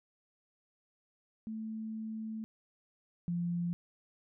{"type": "tone pair in turn", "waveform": "sine", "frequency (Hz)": [220, 173.08], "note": ["A3", "F3"], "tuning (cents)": [0, -15], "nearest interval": "major third", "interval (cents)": 415, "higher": "first", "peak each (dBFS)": [-37, -31], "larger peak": "second", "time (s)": [[1.47, 2.44], [3.28, 3.73]], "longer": "first", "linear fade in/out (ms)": 0, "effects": []}